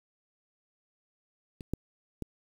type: clicks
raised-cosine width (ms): 3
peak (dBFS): -29 / -17 / -22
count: 3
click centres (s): 1.608 / 1.736 / 2.223
effects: 8-bit

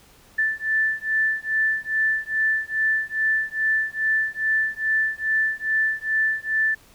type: beating tone pair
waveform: sine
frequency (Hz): 1760 / 1762.4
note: A6 / A6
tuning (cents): 0 / +2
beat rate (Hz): 2.4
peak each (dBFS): -23 / -23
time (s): 0.38-6.75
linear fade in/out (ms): 10
effects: pink hiss -53 dBFS RMS until 6.94 s

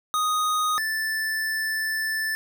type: tone pair in turn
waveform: square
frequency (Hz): 1244.5 / 1759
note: D#6 / A6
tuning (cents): 0 / -1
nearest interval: tritone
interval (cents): 599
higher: second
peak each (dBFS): -22 / -25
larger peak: first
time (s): 0.14-0.78 / 0.78-2.35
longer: second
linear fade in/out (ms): 0
effects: none

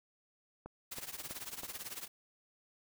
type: click train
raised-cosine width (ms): 1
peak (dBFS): -32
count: 4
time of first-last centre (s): 0.66-1.634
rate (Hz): 3.08
type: noise with tremolo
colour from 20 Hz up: white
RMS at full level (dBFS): -41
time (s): 0.91-2.08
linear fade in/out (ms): 10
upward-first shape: triangle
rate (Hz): 18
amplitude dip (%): 90
effects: none

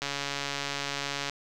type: click train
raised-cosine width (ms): 0.2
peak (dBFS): -14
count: 181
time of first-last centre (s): 0.02-1.297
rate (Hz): 141
effects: none

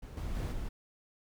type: noise with level steps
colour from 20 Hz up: brown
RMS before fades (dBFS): -44 / -37 / -34 / -38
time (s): 0.02-0.69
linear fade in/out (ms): 10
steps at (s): 0.17 / 0.35 / 0.52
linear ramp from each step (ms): 2
effects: none

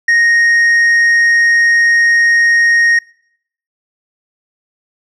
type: tone with tanh clipping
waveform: sine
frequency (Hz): 1864.7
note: A#6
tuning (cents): 0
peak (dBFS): -8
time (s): 0.08-2.99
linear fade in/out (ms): 5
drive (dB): 4
effects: noise-tail reverb RT60 0.7 s tail -24 dB re dry

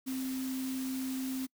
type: tone in noise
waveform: sine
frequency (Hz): 261.6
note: C4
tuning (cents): 0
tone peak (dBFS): -33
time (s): 0.06-1.47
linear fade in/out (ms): 20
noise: white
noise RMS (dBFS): -45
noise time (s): 0.06-1.47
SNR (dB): +9
effects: noise-tail reverb RT60 0.1 s tail -25 dB re dry

